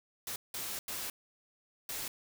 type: noise bursts at uneven times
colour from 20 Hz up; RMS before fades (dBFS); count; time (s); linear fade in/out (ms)
white; -39; 4; 0.27-0.36 / 0.54-0.79 / 0.88-1.1 / 1.89-2.08; 2
effects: none